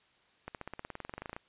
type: accelerating click train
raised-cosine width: 0.5 ms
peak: -25 dBFS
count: 19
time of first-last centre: 0.48-1.365 s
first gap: 68 ms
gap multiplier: 0.96
effects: white hiss -67 dBFS RMS until 1.48 s + resampled to 8000 Hz